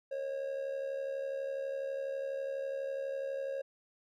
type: tone with amplitude modulation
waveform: triangle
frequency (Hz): 544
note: C#5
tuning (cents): -33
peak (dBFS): -30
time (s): 0.11-3.62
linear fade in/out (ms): 10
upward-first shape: sine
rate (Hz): 72.1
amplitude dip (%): 60
effects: none